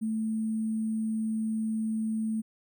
sine tone with sample-and-hold, 220.4 Hz, A3, 3 cents sharp, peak -27 dBFS, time 0.01-2.42 s, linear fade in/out 20 ms, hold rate 8820 Hz, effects none

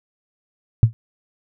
sine tone with exponential decay, 113.5 Hz, A#2, 46 cents flat, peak -3 dBFS, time 0.83-0.93 s, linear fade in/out 0 ms, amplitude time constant 21 ms, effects none

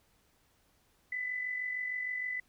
sine tone with amplitude modulation, 2000 Hz, B6, 21 cents sharp, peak -31 dBFS, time 1.12-2.4 s, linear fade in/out 5 ms, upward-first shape sine, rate 46.5 Hz, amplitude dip 50%, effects pink hiss -70 dBFS RMS until 2.48 s

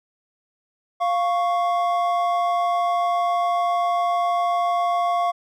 triangle tone pair together, 698.5 / 1108.8 Hz, F5 / C#6, 0 / 0 cents, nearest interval minor sixth, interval 800 cents, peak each -18 / -22 dBFS, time 1-5.32 s, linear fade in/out 20 ms, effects none

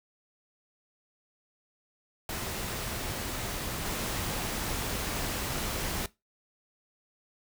pink noise with level steps, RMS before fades -35 / -33 dBFS, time 2.29-6.06 s, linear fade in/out 2 ms, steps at 3.85 s, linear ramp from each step 10 ms, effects noise-tail reverb RT60 0.2 s tail -19 dB re dry

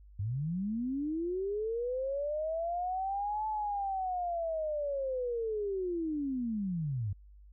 sine linear two-way sweep, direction up then down, 92.5 to 870 to 92.5 Hz, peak -31 dBFS, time 0.19-7.13 s, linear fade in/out 5 ms, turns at 3.47 s, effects added 50 Hz sine -52 dBFS peak until 7.52 s

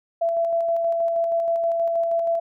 sine tone with tremolo, 671 Hz, E5, 31 cents sharp, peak -18 dBFS, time 0.21-2.4 s, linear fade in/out 10 ms, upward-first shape square, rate 6.3 Hz, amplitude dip 25%, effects none

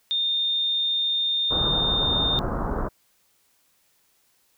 sine tone, 3637 Hz, A#7, 43 cents flat, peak -21 dBFS, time 0.11-2.39 s, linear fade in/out 0 ms
pink low-pass noise, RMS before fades -27 dBFS, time 1.5-2.89 s, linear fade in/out 20 ms, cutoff 1400 Hz, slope 48 dB/octave
effects white hiss -65 dBFS RMS until 4.57 s

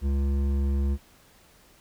sine tone with hard clipping, 69.3 Hz, C#2, in tune, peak -24 dBFS, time 0.01-0.98 s, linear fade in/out 50 ms, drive 10 dB, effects pink hiss -57 dBFS RMS until 1.8 s

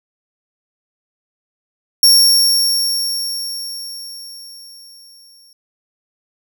sawtooth tone with exponential decay, 5510 Hz, F8, 24 cents flat, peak -3 dBFS, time 2.03-5.53 s, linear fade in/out 2 ms, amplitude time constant 760 ms, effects none

